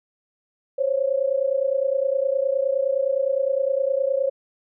sine tone pair together, 527 / 556.7 Hz, C5 / C#5, +12 / +7 cents, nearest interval minor second, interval 95 cents, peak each -22 dBFS, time 0.78-4.3 s, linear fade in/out 10 ms, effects none

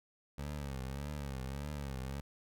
20% pulse tone with vibrato, 69.3 Hz, C#2, in tune, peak -34 dBFS, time 0.38-2.21 s, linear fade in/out 5 ms, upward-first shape triangle, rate 1.7 Hz, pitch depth 140 cents each way, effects none

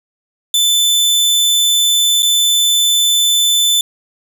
sawtooth tone with dropouts, 3520 Hz, A7, in tune, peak -7 dBFS, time 0.54-3.81 s, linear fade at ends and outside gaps 2 ms, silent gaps 2.223-2.229 s, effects none

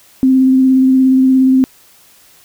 sine tone with vibrato, 261.6 Hz, C4, in tune, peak -6 dBFS, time 0.23-1.64 s, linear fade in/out 0 ms, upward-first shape sine, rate 17 Hz, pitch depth 15 cents each way, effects white hiss -46 dBFS RMS until 2.44 s

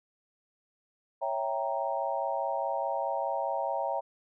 sine chord, C# diminished seventh, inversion none, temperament equal, 554.4 / 659.3 / 784 / 932.3 Hz, C#5 / E5 / G5 / Bb5, 0 / 0 / 0 / 0 cents, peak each -34 dBFS, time 1.21-4.01 s, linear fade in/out 20 ms, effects none

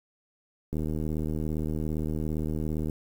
click train, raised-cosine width 3 ms, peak -19 dBFS, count 169, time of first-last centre 0.73-2.898 s, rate 77.5 Hz, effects 8-bit

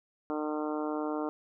harmonic tone, 151.9 Hz, D#3, 41 cents flat, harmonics 2 / 3 / 4 / 5 / 6 / 7 / 8 / 9, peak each -33 / -37 / -39 / -41 / -43 / -44 / -45 / -46 dBFS, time 0.3-1.29 s, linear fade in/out 0 ms, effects none

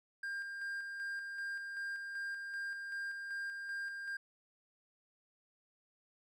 triangle tone with tremolo, 1600 Hz, G6, 35 cents sharp, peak -36 dBFS, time 0.23-4.17 s, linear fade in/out 5 ms, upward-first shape square, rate 2.6 Hz, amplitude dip 35%, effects none

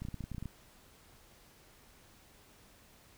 clicks, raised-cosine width 5 ms, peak -28 dBFS, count 11, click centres 0.02 / 0.051 / 0.086 / 0.143 / 0.207 / 0.24 / 0.317 / 0.347 / 0.382 / 0.426 / 0.457 s, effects pink hiss -61 dBFS RMS until 3.17 s

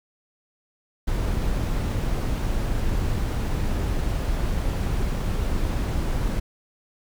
brown noise, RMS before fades -24 dBFS, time 1.07-6.4 s, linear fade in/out 10 ms, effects none

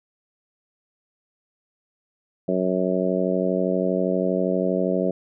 harmonic tone, 92.5 Hz, F#2, in tune, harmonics 2 / 3 / 4 / 5 / 6 / 7, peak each -25 / -28 / -27 / -28 / -26 / -28 dBFS, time 2.48-5.11 s, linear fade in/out 5 ms, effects none

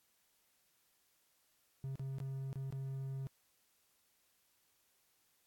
triangle tone with dropouts, 134.7 Hz, C#3, 49 cents flat, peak -37 dBFS, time 1.84-3.27 s, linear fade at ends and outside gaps 0 ms, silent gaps 1.956-1.995 / 2.184-2.202 / 2.529-2.557 / 2.705-2.725 s, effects white hiss -75 dBFS RMS until 5.46 s + AAC 64 kbps

